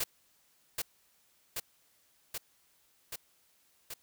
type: noise with echo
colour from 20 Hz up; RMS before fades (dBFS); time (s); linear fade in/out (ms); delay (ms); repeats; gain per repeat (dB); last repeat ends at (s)
white; -32; 0-0.04; 5; 780; 5; -2; 3.94
effects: white hiss -69 dBFS RMS until 4.02 s